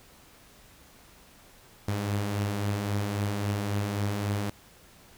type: beating tone pair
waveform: sawtooth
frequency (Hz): 99 / 102.7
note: G2 / G#2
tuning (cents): +18 / -19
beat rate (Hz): 3.7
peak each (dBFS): -32 / -24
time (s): 1.88-4.5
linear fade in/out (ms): 5
effects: pink hiss -55 dBFS RMS until 5.17 s